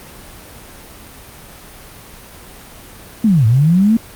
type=linear two-way sweep; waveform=sine; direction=down then up; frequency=233.1 to 105.7 to 233.1 Hz; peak=-8 dBFS; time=3.24-3.97 s; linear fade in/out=5 ms; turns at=3.46 s; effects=pink hiss -37 dBFS RMS until 4.15 s + Opus 32 kbps